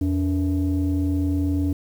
sine tone pair together, 84.6 / 285.1 Hz, E2 / C#4, +45 / +49 cents, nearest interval octave + major sixth, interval 2104 cents, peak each -20 dBFS, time 0.01-1.73 s, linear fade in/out 5 ms, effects tanh soft clip ceiling -16 dBFS + 8-bit

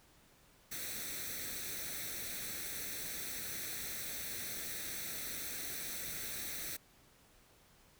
white noise with comb filter, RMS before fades -42 dBFS, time 0.71-6.77 s, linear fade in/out 10 ms, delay 0.5 ms, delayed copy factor +0.7, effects pink hiss -65 dBFS RMS until 7.99 s

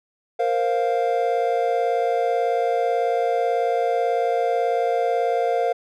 triangle chord, Bb suspended second, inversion none, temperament just, 466.2 / 524.4 / 699.2 Hz, Bb4 / C5 / F5, 0 / +4 / +2 cents, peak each -21 / -23 / -20 dBFS, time 0.39-5.73 s, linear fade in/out 10 ms, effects none

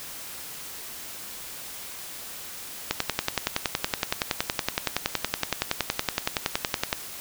click train, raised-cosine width 0.2 ms, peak -5 dBFS, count 44, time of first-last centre 2.91-6.929 s, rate 10.7 Hz, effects white hiss -39 dBFS RMS until 7.2 s

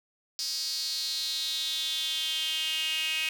sawtooth tone with high-pass filter sweep, 316 Hz, D#4, 27 cents sharp, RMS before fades -31 dBFS, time 0.39-3.29 s, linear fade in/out 0 ms, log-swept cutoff 4900 to 2600 Hz, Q 6.3, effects none

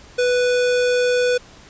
square tone, 493.9 Hz, B4, in tune, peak -16 dBFS, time 0.18-1.38 s, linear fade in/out 10 ms, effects pink hiss -45 dBFS RMS until 1.69 s + resampled to 16000 Hz

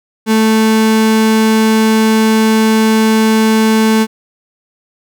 35% pulse tone, 220 Hz, A3, in tune, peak -6 dBFS, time 0.26-4.07 s, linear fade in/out 50 ms, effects none

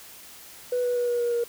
sine tone with pitch steps, 493.9 / 489.6 / 485.4 / 481.2 / 477.1 / 473 Hz, B4 / B4 / B4 / B4 / A#4 / A#4, 0 / -15 / -30 / -45 / +40 / +25 cents, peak -21 dBFS, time 0.72-1.44 s, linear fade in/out 5 ms, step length 120 ms, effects tanh soft clip ceiling -19 dBFS + white hiss -46 dBFS RMS until 1.48 s

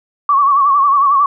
sine tone with vibrato, 1124 Hz, C#6, 24 cents sharp, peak -8 dBFS, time 0.29-1.26 s, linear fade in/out 2 ms, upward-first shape triangle, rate 11 Hz, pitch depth 91 cents each way, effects none

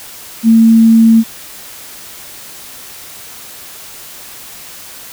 sine tone, 225.8 Hz, A3, 45 cents sharp, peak -3 dBFS, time 0.43-1.24 s, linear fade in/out 50 ms, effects white hiss -32 dBFS RMS until 5.12 s

